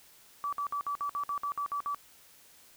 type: tone bursts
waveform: sine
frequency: 1152 Hz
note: D6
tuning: 34 cents flat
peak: -30 dBFS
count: 11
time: 0.44-1.946 s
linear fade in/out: 0 ms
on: 86 ms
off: 56 ms
effects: white hiss -58 dBFS RMS until 2.76 s